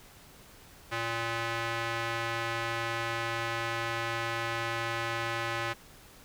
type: tone with band-pass filter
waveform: square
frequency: 115.5 Hz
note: A#2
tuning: 16 cents flat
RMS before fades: -33 dBFS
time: 0.91-5.74 s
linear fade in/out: 20 ms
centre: 1800 Hz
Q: 0.95
effects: pink hiss -54 dBFS RMS until 6.24 s